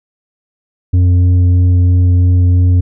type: tone with tanh clipping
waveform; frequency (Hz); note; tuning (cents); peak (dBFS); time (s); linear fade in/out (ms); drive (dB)
triangle; 89.7; F2; +47; -7; 0.93-2.81; 10; 10
effects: none